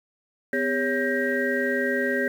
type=tone cluster; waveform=sine; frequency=252.6 / 402.4 / 556 / 1585 / 1891 Hz; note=B3 / G4 / C#5 / G6 / A#6; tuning=+39 / +45 / +5 / +19 / +24 cents; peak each=-28 dBFS; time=0.53-2.28 s; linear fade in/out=2 ms; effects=tanh soft clip ceiling -10 dBFS + 8-bit